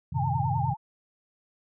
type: chord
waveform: sine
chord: F# diminished seventh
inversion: none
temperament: equal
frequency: 92.5 / 110 / 130.81 / 155.56 Hz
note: F#2 / A2 / C3 / Eb3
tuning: 0 / 0 / 0 / 0 cents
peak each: -33 / -33 / -28 / -32 dBFS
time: 0.12-0.74 s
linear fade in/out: 10 ms
type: tone with vibrato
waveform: sine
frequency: 853 Hz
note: G#5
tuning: 46 cents sharp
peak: -28 dBFS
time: 0.14-0.77 s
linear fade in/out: 50 ms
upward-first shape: sine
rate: 9.9 Hz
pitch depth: 130 cents each way
effects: none